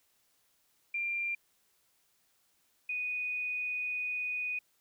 sine tone pair in turn, 2382 / 2481 Hz, D7 / D#7, +24 / -6 cents, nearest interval minor second, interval 70 cents, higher second, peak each -31 / -32 dBFS, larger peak first, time 0.94-1.35 / 2.89-4.59 s, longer second, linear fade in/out 5 ms, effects white hiss -72 dBFS RMS until 4.8 s

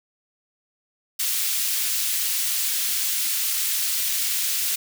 white high-pass noise, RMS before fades -24 dBFS, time 1.19-4.76 s, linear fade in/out 10 ms, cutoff 2400 Hz, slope 12 dB/octave, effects none

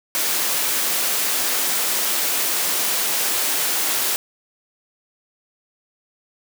white high-pass noise, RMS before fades -21 dBFS, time 0.15-4.16 s, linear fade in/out 0 ms, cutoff 260 Hz, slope 12 dB/octave, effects none

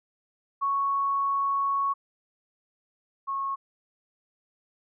sine tone pair in turn, 1108.7 / 1094.7 Hz, C#6 / C#6, 0 / -22 cents, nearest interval unison, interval 22 cents, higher first, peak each -23 / -27 dBFS, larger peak first, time 0.61-1.94 / 3.27-3.56 s, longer first, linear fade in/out 20 ms, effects none

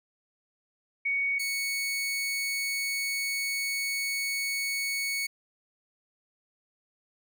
sine / sawtooth tone pair in turn, 2233 / 2220 Hz, C#7 / C#7, +12 / +2 cents, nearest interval unison, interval 10 cents, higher first, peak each -25 / -25 dBFS, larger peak neither, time 1.05-1.39 / 1.39-5.27 s, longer second, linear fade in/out 10 ms, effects none

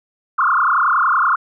sine tone with frequency modulation, 1244.5 Hz, D#6, in tune, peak -12 dBFS, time 0.38-1.36 s, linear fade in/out 10 ms, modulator 30.7 Hz, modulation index 6.5, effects none

